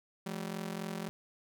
sawtooth ring-modulated tone, 192.1 Hz, G3, 35 cents flat, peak -30 dBFS, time 0.26-1.09 s, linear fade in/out 0 ms, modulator 21.9 Hz, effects none

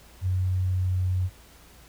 sine tone with pitch glide, 92.5 to 91.91 Hz, F#2 to F#2, 0 to -11 cents, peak -22 dBFS, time 0.21-1.3 s, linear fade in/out 50 ms, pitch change -11 cents, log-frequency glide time 0.6-0.97 s, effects added 57 Hz sine -53 dBFS peak until 1.88 s + pink hiss -53 dBFS RMS until 1.88 s

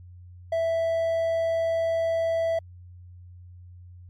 triangle tone, 659.3 Hz, E5, in tune, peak -20 dBFS, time 0.52-2.59 s, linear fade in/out 5 ms, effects added 89 Hz sine -43 dBFS peak until 4.09 s + MP3 64 kbps

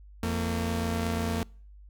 sawtooth tone pair together, 85.5 / 227.8 Hz, F2 / A#3, -36 / -40 cents, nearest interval octave + perfect fourth, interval 1696 cents, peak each -26 dBFS, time 0.23-1.43 s, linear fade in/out 0 ms, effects noise-tail reverb RT60 0.5 s tail -26 dB re dry + added 50 Hz sine -47 dBFS peak until 1.89 s

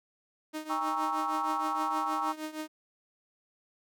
sawtooth tone with tremolo, 310 Hz, D#4, 6 cents flat, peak -29 dBFS, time 0.53-2.68 s, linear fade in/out 20 ms, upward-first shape triangle, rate 6.4 Hz, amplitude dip 85%
sine chord, G diminished seventh, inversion none, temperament equal with one note detuned, 802.3 / 932.3 / 1108.7 / 1318.5 Hz, G5 / Bb5 / Db6 / Fb6, +40 / 0 / 0 / 0 cents, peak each -35 / -35 / -33 / -35 dBFS, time 0.69-2.33 s, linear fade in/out 20 ms
effects none

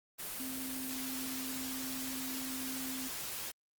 sine tone in noise, 261.6 Hz, C4, in tune, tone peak -41 dBFS, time 0.39-3.09 s, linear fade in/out 20 ms, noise white, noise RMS -41 dBFS, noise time 0.18-3.52 s, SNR -3 dB, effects Opus 24 kbps

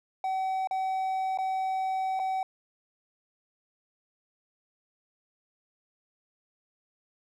triangle tone with dropouts, 760 Hz, F#5, 46 cents sharp, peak -25 dBFS, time 0.24-2.43 s, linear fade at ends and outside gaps 2 ms, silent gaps 0.673-0.71 / 1.375-1.386 / 2.193-2.197 s, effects none

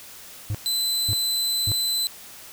triangle tone bursts, 103.83 Hz, G#2, in tune, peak -21 dBFS, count 3, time 0.5-1.718 s, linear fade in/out 0 ms, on 46 ms, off 540 ms
sawtooth tone, 4029 Hz, B7, 34 cents sharp, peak -19 dBFS, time 0.66-2.07 s, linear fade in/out 0 ms
effects white hiss -43 dBFS RMS until 2.52 s

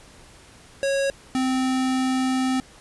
square tone pair in turn, 550 / 259.6 Hz, C#5 / C4, -14 / -13 cents, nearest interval octave + minor second, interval 1299 cents, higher first, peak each -21 dBFS, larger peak neither, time 0.83-1.1 / 1.35-2.6 s, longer second, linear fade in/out 0 ms, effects pink hiss -49 dBFS RMS until 2.8 s + resampled to 24000 Hz

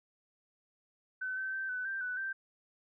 sine tone with pitch steps, 1517 / 1541 / 1555 / 1502 / 1572 / 1491 / 1565 Hz, F#6 / G6 / G6 / F#6 / G6 / F#6 / G6, +43 / -30 / -14 / +26 / +4 / +13 / -3 cents, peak -34 dBFS, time 1.21-2.33 s, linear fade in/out 10 ms, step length 160 ms, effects none

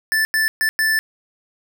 square tone bursts at uneven times, 1759 Hz, A6, 1 cent flat, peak -16 dBFS, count 4, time 0.12-0.25 / 0.34-0.48 / 0.61-0.69 / 0.79-0.99 s, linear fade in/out 0 ms, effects none

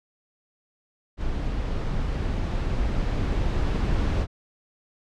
brown noise with level ramp, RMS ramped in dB -28 to -22 dBFS, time 1.17-4.27 s, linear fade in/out 50 ms, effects low-pass 5000 Hz 12 dB/octave

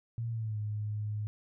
sine tone with pitch glide, 115.8 to 105.58 Hz, A#2 to G#2, -11 to +29 cents, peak -32 dBFS, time 0.18-1.27 s, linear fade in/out 0 ms, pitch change -160 cents, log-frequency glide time 0.3-0.58 s, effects none

